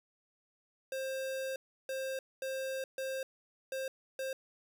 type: tone bursts at uneven times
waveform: square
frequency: 530 Hz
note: C5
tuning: 22 cents sharp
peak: -36 dBFS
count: 6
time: 0.92-1.56 / 1.89-2.19 / 2.42-2.84 / 2.98-3.23 / 3.72-3.88 / 4.19-4.33 s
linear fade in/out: 2 ms
effects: none